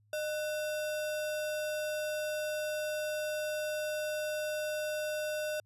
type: tone with sample-and-hold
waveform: sine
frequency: 610 Hz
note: D#5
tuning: 34 cents flat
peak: -32 dBFS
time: 0.13-5.6 s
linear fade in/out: 2 ms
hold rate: 2100 Hz
effects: added 105 Hz sine -65 dBFS peak until 5.65 s + resampled to 32000 Hz